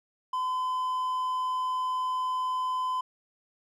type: tone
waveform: triangle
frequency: 1018 Hz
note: C6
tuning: 48 cents flat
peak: -25 dBFS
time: 0.33-3.01 s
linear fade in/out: 5 ms
effects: none